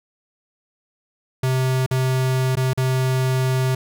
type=tone with dropouts; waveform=square; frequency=130 Hz; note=C3; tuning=11 cents flat; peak=-18 dBFS; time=1.43-3.75 s; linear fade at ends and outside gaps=5 ms; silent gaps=1.863-1.91 / 2.555-2.569 / 2.734-2.775 s; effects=none